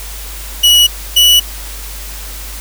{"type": "tone pair in turn", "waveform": "40% pulse", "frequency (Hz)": [2928, 2947], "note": ["F#7", "F#7"], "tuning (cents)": [-19, -8], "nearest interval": "unison", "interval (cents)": 11, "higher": "second", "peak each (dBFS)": -4, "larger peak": "neither", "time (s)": [[0.63, 0.87], [1.16, 1.4]], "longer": "neither", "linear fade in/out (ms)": 10, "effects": ["added 50 Hz sine -26 dBFS peak until 2.6 s", "white hiss -29 dBFS RMS until 2.6 s"]}